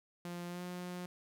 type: tone with pitch glide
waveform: sawtooth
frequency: 174.61 to 178.79 Hz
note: F3 to F3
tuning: 0 to +41 cents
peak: -37 dBFS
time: 0.25-1.06 s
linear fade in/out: 2 ms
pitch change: +41 cents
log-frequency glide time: 0.48-0.62 s
effects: none